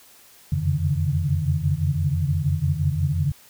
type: tone cluster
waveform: sine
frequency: 85.8 / 91.8 / 137.6 / 142.7 / 155 Hz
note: F2 / F#2 / C#3 / D3 / D#3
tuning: -30 / -13 / -12 / -49 / -6 cents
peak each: -26 dBFS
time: 0.52-3.32 s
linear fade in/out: 5 ms
effects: white hiss -51 dBFS RMS until 3.49 s